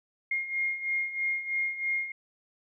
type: beating tone pair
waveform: sine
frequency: 2132 / 2135.1 Hz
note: C7 / C7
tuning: +32 / +34 cents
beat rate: 3.1 Hz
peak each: -34 / -29 dBFS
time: 0.31-2.12 s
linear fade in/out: 5 ms
effects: none